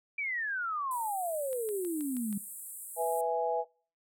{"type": "exponential sweep", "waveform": "sine", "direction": "down", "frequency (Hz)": [2359, 195.7], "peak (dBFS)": -31, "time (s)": [0.18, 2.38], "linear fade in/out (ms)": 5}
{"type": "high-pass noise", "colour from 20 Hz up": "white", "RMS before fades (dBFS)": -39, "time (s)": [0.91, 3.21], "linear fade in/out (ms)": 2, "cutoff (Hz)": 7900, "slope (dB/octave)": 96}
{"type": "click train", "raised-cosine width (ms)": 0.2, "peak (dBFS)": -34, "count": 6, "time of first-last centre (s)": [1.53, 2.327], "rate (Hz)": 6.27}
{"type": "chord", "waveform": "sine", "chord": "E major", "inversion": "second", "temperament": "equal", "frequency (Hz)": [493.9, 659.3, 830.6], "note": ["B4", "E5", "G#5"], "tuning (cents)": [0, 0, 0], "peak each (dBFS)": -32, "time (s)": [2.96, 3.65], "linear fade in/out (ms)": 50}
{"effects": ["noise-tail reverb RT60 0.4 s tail -24 dB re dry", "low-pass 12000 Hz 12 dB/octave"]}